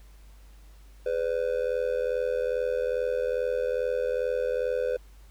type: tone with amplitude modulation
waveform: triangle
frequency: 501 Hz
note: B4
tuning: 25 cents sharp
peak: -19 dBFS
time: 1.06-4.97 s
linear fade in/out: 5 ms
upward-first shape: sine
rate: 82.4 Hz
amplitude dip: 90%
effects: added 50 Hz sine -48 dBFS peak until 5.3 s + pink hiss -61 dBFS RMS until 5.3 s